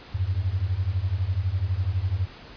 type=beating tone pair; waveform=sine; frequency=86.7 / 98.7 Hz; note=F2 / G2; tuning=-12 / +12 cents; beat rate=12 Hz; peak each=-26 / -25 dBFS; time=0.14-2.26 s; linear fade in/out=10 ms; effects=pink hiss -45 dBFS RMS until 2.56 s + resampled to 11025 Hz